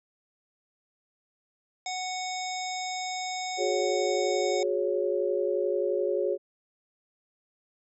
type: harmonic tone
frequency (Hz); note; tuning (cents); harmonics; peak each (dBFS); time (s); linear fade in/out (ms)
740; F#5; 0; 1 / 3 / 5 / 7 / 9 / 10; -33 / -38 / -40 / -41 / -43 / -43; 1.86-4.63; 2
type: chord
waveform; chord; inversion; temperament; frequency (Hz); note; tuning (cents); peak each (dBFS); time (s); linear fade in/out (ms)
sine; F# suspended second; none; equal with one note detuned; 363.8 / 415.3 / 554.4; F#4 / G#4 / C#5; -29 / 0 / 0; -29; 3.57-6.38; 50
effects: none